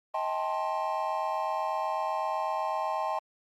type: chord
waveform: triangle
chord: A half-diminished seventh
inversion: second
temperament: just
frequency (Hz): 633.6 / 792 / 880 / 1056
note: Eb5 / G5 / A5 / C6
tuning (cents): +31 / +18 / 0 / +16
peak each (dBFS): -32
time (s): 0.14-3.19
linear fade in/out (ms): 5
effects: Opus 32 kbps